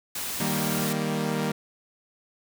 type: noise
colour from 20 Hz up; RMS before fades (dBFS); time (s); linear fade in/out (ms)
white; -32; 0.15-0.93; 5
type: chord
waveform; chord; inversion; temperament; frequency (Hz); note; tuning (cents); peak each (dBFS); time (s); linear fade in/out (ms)
sawtooth; Eb major; none; equal; 155.56 / 196 / 233.1; Eb3 / G3 / Bb3; 0 / 0 / 0; -26; 0.4-1.52; 5
effects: none